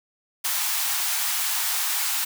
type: high-pass noise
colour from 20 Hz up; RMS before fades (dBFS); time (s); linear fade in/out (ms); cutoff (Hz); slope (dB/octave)
white; -25; 0.44-2.25; 10; 740; 48
effects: none